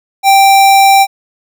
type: tone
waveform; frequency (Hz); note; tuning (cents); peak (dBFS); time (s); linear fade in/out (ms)
square; 784; G5; 0; -4; 0.23-1.07; 50
effects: none